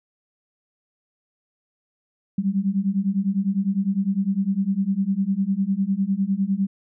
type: beating tone pair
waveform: sine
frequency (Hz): 190 / 199.9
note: F#3 / G3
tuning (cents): +46 / +34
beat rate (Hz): 9.9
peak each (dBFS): -23 / -22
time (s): 2.38-6.67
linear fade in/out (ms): 5
effects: none